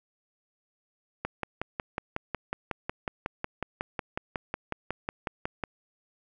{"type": "click train", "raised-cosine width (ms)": 0.5, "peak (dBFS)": -15, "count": 25, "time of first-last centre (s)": [1.25, 5.638], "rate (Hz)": 5.47, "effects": []}